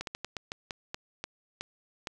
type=slowing click train; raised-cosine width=0.2 ms; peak=-18 dBFS; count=11; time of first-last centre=0.01-2.072 s; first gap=62 ms; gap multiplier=1.25; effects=none